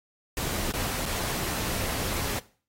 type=noise with dropouts; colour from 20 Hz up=pink; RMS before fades=-31 dBFS; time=0.37-2.39 s; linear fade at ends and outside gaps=1 ms; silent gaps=0.715-0.737 / 1.056-1.06 s; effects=noise-tail reverb RT60 0.4 s tail -18 dB re dry + AAC 48 kbps